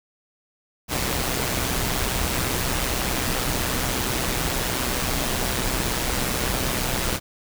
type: noise with amplitude modulation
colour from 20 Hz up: pink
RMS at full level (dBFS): -22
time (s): 0.88-7.2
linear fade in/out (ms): 50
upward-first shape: sine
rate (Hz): 126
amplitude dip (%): 55
effects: none